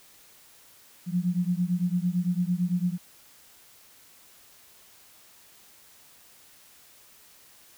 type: beating tone pair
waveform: sine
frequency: 174.2 / 183.1 Hz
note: F3 / F#3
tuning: -4 / -18 cents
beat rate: 8.9 Hz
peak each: -26 / -27 dBFS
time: 1.06-2.98 s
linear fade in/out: 50 ms
effects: white hiss -55 dBFS RMS until 7.77 s